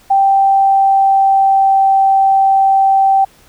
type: tone with pitch glide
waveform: sine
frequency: 783 to 777.6 Hz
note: G5 to G5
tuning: -2 to -14 cents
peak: -7 dBFS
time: 0.1-3.25 s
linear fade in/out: 10 ms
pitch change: -12 cents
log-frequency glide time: 0.28-1.89 s
effects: pink hiss -47 dBFS RMS until 3.48 s